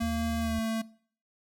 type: tone with pitch glide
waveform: square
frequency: 229.2 to 223.8 Hz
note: A#3 to A3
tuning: -29 to +30 cents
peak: -29 dBFS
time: 0-0.82 s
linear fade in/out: 10 ms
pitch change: -41 cents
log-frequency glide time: 0.39-0.55 s
type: tone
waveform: triangle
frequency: 78 Hz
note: D#2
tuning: 5 cents sharp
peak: -31 dBFS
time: 0.02-0.59 s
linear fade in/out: 0 ms
effects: noise-tail reverb RT60 0.5 s tail -20 dB re dry